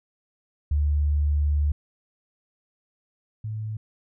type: tone pair in turn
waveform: sine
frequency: 73.5 / 108.47 Hz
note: D2 / A2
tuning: +2 / -24 cents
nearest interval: perfect fifth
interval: 674 cents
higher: second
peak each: -19 / -28 dBFS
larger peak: first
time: 0.71-1.72 / 3.44-3.77 s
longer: first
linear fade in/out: 5 ms
effects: none